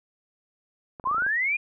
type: clicks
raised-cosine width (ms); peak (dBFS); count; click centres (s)
1; -26; 8; 0.998 / 1.041 / 1.073 / 1.113 / 1.146 / 1.182 / 1.222 / 1.265
type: linear sweep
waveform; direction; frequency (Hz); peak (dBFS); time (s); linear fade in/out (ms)
sine; up; 987.8 to 2466; -22; 1.05-1.57; 10
effects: none